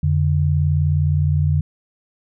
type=tone pair together; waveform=sine; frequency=87.31 / 146.84 Hz; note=F2 / D3; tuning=0 / 0 cents; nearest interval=major sixth; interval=900 cents; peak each=-17 dBFS; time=0.03-1.61 s; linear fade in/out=5 ms; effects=none